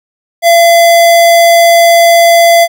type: tone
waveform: square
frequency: 679 Hz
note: F5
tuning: 49 cents flat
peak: -3 dBFS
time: 0.42-2.68 s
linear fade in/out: 50 ms
effects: none